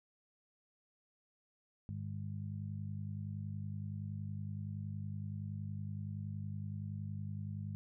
harmonic tone, 50.7 Hz, G#1, 41 cents flat, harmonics 2 / 3 / 4, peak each -41 / -45 / -47 dBFS, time 1.89-7.75 s, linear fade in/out 0 ms, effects none

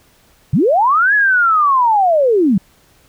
sine linear two-way sweep, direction up then down, 110 to 1714 to 171.4 Hz, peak -9 dBFS, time 0.53-2.58 s, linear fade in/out 5 ms, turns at 1.14 s, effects pink hiss -52 dBFS RMS until 3.08 s

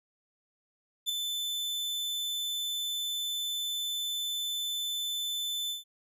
40% pulse tone with ADSR envelope, 3520 Hz, A7, in tune, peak -24 dBFS, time 1.06-5.84 s, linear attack 34 ms, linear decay 4 ms, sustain -6 dB, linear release 140 ms, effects none

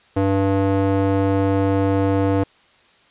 square tone with band-pass filter, 97.6 Hz, G2, 7 cents flat, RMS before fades -18 dBFS, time 0.16-2.44 s, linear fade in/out 10 ms, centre 430 Hz, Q 1, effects white hiss -54 dBFS RMS until 3.1 s + resampled to 8000 Hz

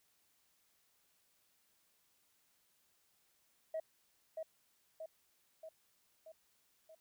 sine tone with echo, 639 Hz, D#5, 46 cents sharp, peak -35 dBFS, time 3.74-3.8 s, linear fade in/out 5 ms, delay 630 ms, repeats 5, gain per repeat -4 dB, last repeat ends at 6.95 s, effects tanh soft clip ceiling -34 dBFS + white hiss -75 dBFS RMS until 7 s

